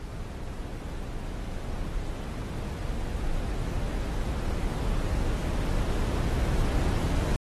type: noise with level ramp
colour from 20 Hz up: brown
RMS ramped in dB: -36 to -24 dBFS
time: 0-7.36 s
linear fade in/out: 0 ms
effects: AAC 32 kbps